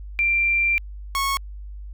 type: tone pair in turn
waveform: sine / sawtooth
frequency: 2365 / 1099.5 Hz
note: D7 / C#6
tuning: +12 / -14 cents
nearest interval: octave + minor second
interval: 1326 cents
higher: first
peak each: -17 dBFS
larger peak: neither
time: 0.19-0.78 / 1.15-1.37 s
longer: first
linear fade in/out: 0 ms
effects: added 50 Hz sine -33 dBFS peak until 1.93 s